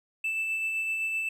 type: tone with tremolo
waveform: triangle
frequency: 2643 Hz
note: E7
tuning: 4 cents sharp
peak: -24 dBFS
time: 0.24-1.29 s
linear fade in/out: 5 ms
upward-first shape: sine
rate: 7.8 Hz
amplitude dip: 30%
effects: tanh soft clip ceiling -20 dBFS